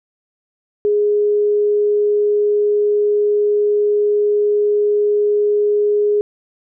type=tone; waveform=sine; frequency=415.3 Hz; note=G#4; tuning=in tune; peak=-12 dBFS; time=0.85-6.21 s; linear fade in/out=0 ms; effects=none